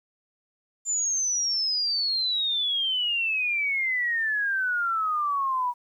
sine exponential sweep, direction down, 7200 to 962 Hz, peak -23 dBFS, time 0.85-5.74 s, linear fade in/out 50 ms, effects 10-bit

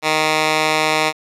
10% pulse tone with band-pass filter, 155.56 Hz, D#3, in tune, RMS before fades -17 dBFS, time 0.02-1.13 s, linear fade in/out 50 ms, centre 2500 Hz, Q 0.6, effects resampled to 32000 Hz + 7-bit

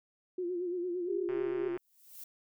sine tone with vibrato, 355.4 Hz, F4, 30 cents sharp, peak -32 dBFS, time 0.38-1.77 s, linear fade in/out 5 ms, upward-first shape sine, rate 8.8 Hz, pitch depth 61 cents each way
sine tone with tremolo, 400 Hz, G4, 35 cents sharp, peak -33 dBFS, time 1.08-1.69 s, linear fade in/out 10 ms, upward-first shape sine, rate 3.7 Hz, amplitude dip 40%
click train, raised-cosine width 0.5 ms, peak -32 dBFS, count 65, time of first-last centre 1.29-1.775 s, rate 132 Hz
violet noise with exponential growth, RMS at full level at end -44 dBFS, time 1.73-2.24 s, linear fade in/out 5 ms, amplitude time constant 110 ms
effects none

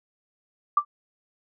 sine tone with exponential decay, 1174.7 Hz, D6, in tune, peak -12 dBFS, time 0.77-0.85 s, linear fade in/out 5 ms, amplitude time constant 16 ms, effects none

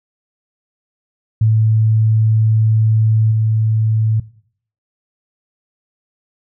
sine tone with level steps, 110 Hz, A2, in tune, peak -9 / -11 dBFS, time 1.41-4.2 s, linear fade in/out 5 ms, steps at 3.31 s, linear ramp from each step 10 ms, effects noise-tail reverb RT60 0.6 s tail -20 dB re dry

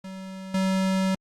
square tone with level steps, 190 Hz, F#3, 46 cents sharp, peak -36 / -22 dBFS, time 0.04-1.15 s, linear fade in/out 5 ms, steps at 0.54 s, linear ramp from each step 5 ms, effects low-pass 9000 Hz 12 dB/octave + Opus 48 kbps

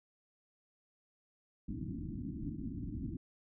white low-pass noise, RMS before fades -41 dBFS, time 1.68-3.17 s, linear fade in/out 5 ms, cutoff 320 Hz, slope 96 dB/octave, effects none

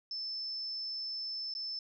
sine tone with dropouts, 5274 Hz, E8, in tune, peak -36 dBFS, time 0.11-1.79 s, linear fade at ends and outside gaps 2 ms, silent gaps 1.539-1.55 s, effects none

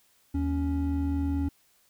triangle tone pair together, 78.4 / 279.4 Hz, D#2 / C#4, +14 / +14 cents, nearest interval octave + minor seventh, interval 2200 cents, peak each -26 dBFS, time 0.34-1.49 s, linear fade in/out 10 ms, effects white hiss -65 dBFS RMS until 1.89 s

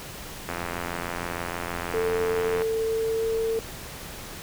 click train, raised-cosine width 0.5 ms, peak -15 dBFS, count 185, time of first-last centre 0.49-2.62 s, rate 86.4 Hz
sine tone with pitch glide, 444.7 to 450.1 Hz, A4 to A4, +18 to +39 cents, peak -23 dBFS, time 1.94-3.59 s, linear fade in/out 0 ms, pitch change +21 cents, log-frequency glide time 2.43-3.39 s
effects pink hiss -39 dBFS RMS until 4.42 s

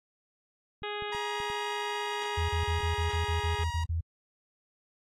clicks, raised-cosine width 5 ms, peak -34 dBFS, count 8, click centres 0.822 / 1.023 / 1.149 / 1.402 / 1.501 / 2.632 / 2.805 / 3.238 s
harmonic tone, 415.3 Hz, G#4, in tune, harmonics 1 / 2 / 3 / 4 / 5 / 6 / 7 / 8 / 9, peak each -37 / -40 / -42 / -43 / -44 / -45 / -45 / -46 / -47 dBFS, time 0.83-3.64 s, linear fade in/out 5 ms
sawtooth tone, 952 Hz, A#5, 36 cents sharp, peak -31 dBFS, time 1.12-3.84 s, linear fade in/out 5 ms
sine tone bursts, 82.7 Hz, E2, 6 cents sharp, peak -27 dBFS, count 11, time 2.37-4.01 s, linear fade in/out 10 ms, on 120 ms, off 32 ms
effects low-pass 7000 Hz 12 dB/octave + AAC 48 kbps

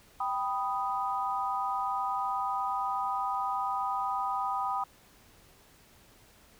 sine chord, G augmented, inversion none, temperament equal, 784 / 987.8 / 1244.5 Hz, G5 / B5 / D#6, 0 / 0 / 0 cents, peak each -33 dBFS, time 0.2-4.84 s, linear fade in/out 5 ms, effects pink hiss -59 dBFS RMS until 6.59 s

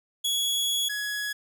sawtooth tone pair in turn, 3358 / 1679 Hz, G#7 / G#6, +18 / +18 cents, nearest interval octave, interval 1200 cents, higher first, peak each -21 / -25 dBFS, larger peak first, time 0.24-0.89 / 0.89-1.33 s, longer first, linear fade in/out 10 ms, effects none

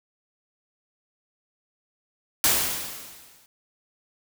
white noise with exponential decay, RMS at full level -18 dBFS, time 2.44-3.46 s, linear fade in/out 1 ms, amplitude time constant 220 ms, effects none

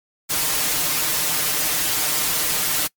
white noise with comb filter, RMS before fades -21 dBFS, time 0.29-2.88 s, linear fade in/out 20 ms, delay 6.6 ms, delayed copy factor +0.95, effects noise-tail reverb RT60 0.1 s tail -25 dB re dry + MP3 96 kbps

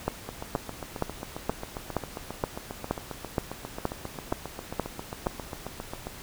two click trains, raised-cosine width 1 ms, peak -11 / -20 dBFS, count 12 / 44, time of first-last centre 0.08-5.269 / 0.29-6.07 s, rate 2.12 / 7.44 Hz, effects pink hiss -44 dBFS RMS until 6.22 s

